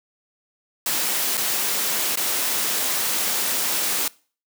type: noise with dropouts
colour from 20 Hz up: white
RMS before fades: -23 dBFS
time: 0.86-4.08 s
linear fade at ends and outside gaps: 2 ms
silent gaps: 1.371-1.376 / 2.157-2.172 s
effects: noise-tail reverb RT60 0.4 s tail -23 dB re dry + high-pass 200 Hz 12 dB/octave